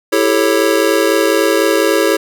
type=chord; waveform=square; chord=A dominant seventh; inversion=second; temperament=just; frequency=330 / 396 / 440 / 550 Hz; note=E4 / G4 / A4 / C#5; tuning=+2 / +18 / 0 / -14 cents; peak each=-17 dBFS; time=0.12-2.17 s; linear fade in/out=10 ms; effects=none